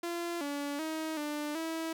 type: tone with pitch steps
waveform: sawtooth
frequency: 342.9 / 286.2 / 316.6 / 296.9 / 324.9 Hz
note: F4 / D4 / D#4 / D4 / E4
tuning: -32 / -45 / +30 / +19 / -25 cents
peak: -30 dBFS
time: 0.03-1.93 s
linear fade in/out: 5 ms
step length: 380 ms
effects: none